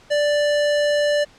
square tone, 587.3 Hz, D5, in tune, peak -17 dBFS, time 0.1-1.25 s, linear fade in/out 20 ms, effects pink hiss -50 dBFS RMS until 1.38 s + low-pass 6000 Hz 12 dB/octave

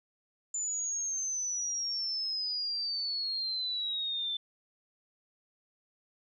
sine exponential sweep, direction down, 7090 to 3520 Hz, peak -31 dBFS, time 0.54-4.37 s, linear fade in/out 5 ms, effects none

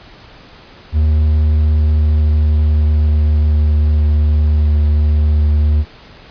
triangle tone with pitch glide, 76.6 to 75.11 Hz, D#2 to D2, -27 to +39 cents, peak -7 dBFS, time 0.92-5.85 s, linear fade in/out 50 ms, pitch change -34 cents, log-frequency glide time 1.16-4.24 s, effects pink hiss -40 dBFS RMS until 6.3 s + resampled to 11025 Hz

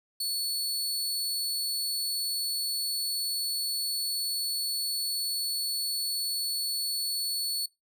sawtooth tone, 4421 Hz, C#8, 5 cents flat, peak -26 dBFS, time 0.2-7.66 s, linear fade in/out 5 ms, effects noise-tail reverb RT60 0.2 s tail -22 dB re dry

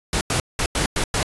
pink noise bursts at uneven times, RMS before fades -21 dBFS, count 6, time 0.13-0.21 / 0.3-0.4 / 0.59-0.66 / 0.75-0.86 / 0.96-1.04 / 1.14-1.23 s, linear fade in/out 2 ms, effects resampled to 24000 Hz

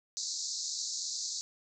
white band-pass noise, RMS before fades -37 dBFS, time 0.17-1.41 s, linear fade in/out 0 ms, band 4000 to 7300 Hz, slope 96 dB/octave, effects none

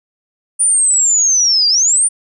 sine linear two-way sweep, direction down then up, 9397 to 4699 to 9397 Hz, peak -9 dBFS, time 0.59-2.09 s, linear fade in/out 20 ms, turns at 1.68 s, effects none

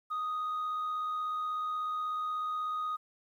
sine tone with amplitude modulation, 1244.5 Hz, D#6, in tune, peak -28 dBFS, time 0.1-2.97 s, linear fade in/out 20 ms, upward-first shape sine, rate 76.4 Hz, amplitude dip 30%, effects tanh soft clip ceiling -30 dBFS + 11-bit

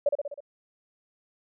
sine tone with echo, 575 Hz, D5, 37 cents flat, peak -18 dBFS, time 0.06-0.09 s, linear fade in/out 5 ms, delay 63 ms, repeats 5, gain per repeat -4 dB, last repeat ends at 0.405 s, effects none

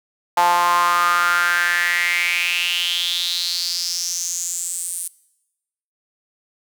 sawtooth tone with high-pass filter sweep, 174.61 Hz, F3, in tune, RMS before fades -20 dBFS, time 0.37-5.08 s, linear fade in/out 5 ms, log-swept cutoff 850 to 9600 Hz, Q 6.2, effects noise-tail reverb RT60 0.9 s tail -21 dB re dry

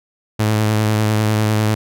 sawtooth tone with vibrato, 107.7 Hz, A2, 37 cents flat, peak -10 dBFS, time 0.39-1.75 s, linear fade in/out 10 ms, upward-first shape triangle, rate 10 Hz, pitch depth 28 cents each way, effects none

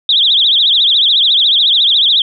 sine tone with vibrato, 3520 Hz, A7, in tune, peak -7 dBFS, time 0.09-2.22 s, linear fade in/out 2 ms, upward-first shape triangle, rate 14 Hz, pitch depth 220 cents each way, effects none

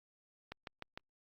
click train, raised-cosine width 0.3 ms, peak -27 dBFS, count 4, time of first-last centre 0.52-0.975 s, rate 6.59 Hz, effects Opus 48 kbps

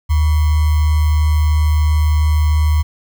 sine tone with sample-and-hold, 76.5 Hz, D#2, 29 cents flat, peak -10 dBFS, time 0.09-2.83 s, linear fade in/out 20 ms, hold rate 1050 Hz, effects none

